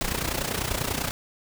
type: noise with amplitude modulation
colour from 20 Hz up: pink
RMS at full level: -25 dBFS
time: 0.01-1.11 s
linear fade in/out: 0 ms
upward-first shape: sine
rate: 30.1 Hz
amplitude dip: 75%
effects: none